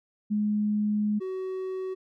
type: tone pair in turn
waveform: sine / triangle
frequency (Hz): 209.8 / 375.8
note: G#3 / F#4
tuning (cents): +18 / +27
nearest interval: minor seventh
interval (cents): 1009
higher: second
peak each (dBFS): -23 / -28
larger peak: first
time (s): 0.3-1.2 / 1.2-1.95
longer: first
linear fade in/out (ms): 20
effects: none